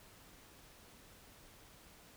silence, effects pink hiss -60 dBFS RMS until 2.16 s

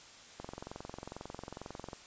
click train, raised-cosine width 1 ms, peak -28 dBFS, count 35, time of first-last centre 0.4-1.932 s, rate 22.2 Hz, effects white hiss -54 dBFS RMS until 2.06 s + resampled to 16000 Hz

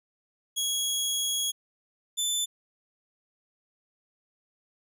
20% pulse tone pair in turn, 3322 / 3520 Hz, G#7 / A7, 0 / 0 cents, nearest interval minor second, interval 100 cents, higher second, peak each -21 / -20 dBFS, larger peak second, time 0.56-1.52 / 2.17-2.46 s, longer first, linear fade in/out 20 ms, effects none

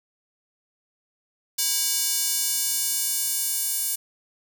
square tone with high-pass filter sweep, 324.5 Hz, E4, 27 cents flat, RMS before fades -25 dBFS, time 1.58-3.96 s, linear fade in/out 10 ms, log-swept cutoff 5900 to 8900 Hz, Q 1.1, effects none

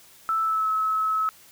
sine tone with pitch glide, 1318.5 to 1292.1 Hz, E6 to E6, 0 to -35 cents, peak -21 dBFS, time 0.29-1.29 s, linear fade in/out 0 ms, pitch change -35 cents, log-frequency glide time 0.43-0.69 s, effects white hiss -52 dBFS RMS until 1.51 s

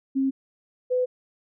sine tone pair in turn, 268.5 / 502.8 Hz, C4 / B4, +45 / +31 cents, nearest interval major seventh, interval 1086 cents, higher second, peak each -20 dBFS, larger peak neither, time 0.15-0.31 / 0.9-1.06 s, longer neither, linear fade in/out 20 ms, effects none

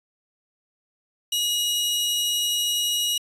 sawtooth tone pair together, 2895 / 3864 Hz, F#7 / B7, -38 / -39 cents, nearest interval perfect fourth, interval 499 cents, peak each -19 / -27 dBFS, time 1.32-3.18 s, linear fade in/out 5 ms, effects resampled to 32000 Hz

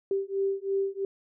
sine beating tone pair, 390.1 / 393.1 Hz, G4 / G4, -8 / +5 cents, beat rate 3 Hz, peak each -29 / -29 dBFS, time 0.11-1.05 s, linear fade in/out 2 ms, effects none

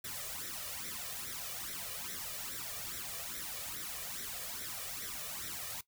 white noise with flanger, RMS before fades -42 dBFS, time 0.04-5.81 s, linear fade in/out 5 ms, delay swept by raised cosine 0.52 to 1.72 ms, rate 2.4 Hz, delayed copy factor +0.75, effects noise-tail reverb RT60 0.1 s tail -18 dB re dry

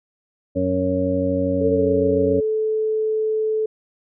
harmonic tone, 92.5 Hz, F#2, in tune, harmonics 1 / 2 / 3 / 5 / 6, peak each -27 / -27 / -22 / -27 / -22 dBFS, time 0.55-2.41 s, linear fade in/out 20 ms
sine tone with pitch glide, 448.8 to 435.3 Hz, A4 to A4, +34 to -19 cents, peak -18 dBFS, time 1.61-3.66 s, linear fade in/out 5 ms, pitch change -53 cents, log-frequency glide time 1.76-1.83 s
effects none

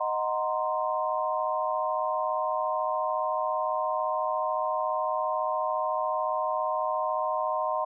sine chord, C half-diminished seventh, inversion first, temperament equal, 622.3 / 740 / 932.3 / 1046.5 Hz, Eb5 / Gb5 / Bb5 / C6, 0 / 0 / 0 / 0 cents, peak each -30 / -33 / -32 / -30 dBFS, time 0-7.85 s, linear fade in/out 10 ms, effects none

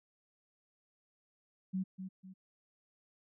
sine tone with echo, 188 Hz, F#3, 28 cents sharp, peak -32 dBFS, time 1.73-1.84 s, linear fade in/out 20 ms, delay 250 ms, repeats 2, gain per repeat -8 dB, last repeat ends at 2.34 s, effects none

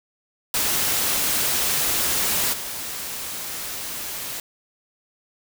white noise with level steps, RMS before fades -22 / -31 dBFS, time 0.54-4.4 s, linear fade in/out 2 ms, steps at 2.52 s, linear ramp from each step 20 ms, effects none

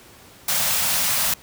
white band-stop noise, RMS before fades -21 dBFS, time 0.48-1.34 s, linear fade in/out 5 ms, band 240 to 510 Hz, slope 48 dB/octave, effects pink hiss -47 dBFS RMS until 1.42 s + high-pass 60 Hz 12 dB/octave

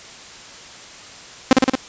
sawtooth tone with echo, 261.6 Hz, C4, in tune, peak -3 dBFS, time 1.51-1.53 s, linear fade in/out 2 ms, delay 56 ms, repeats 4, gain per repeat -2 dB, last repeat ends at 1.754 s, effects white hiss -39 dBFS RMS until 1.88 s + resampled to 16000 Hz

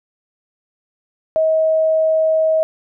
sine tone, 636 Hz, D#5, 38 cents sharp, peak -12 dBFS, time 1.36-2.63 s, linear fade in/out 0 ms, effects none

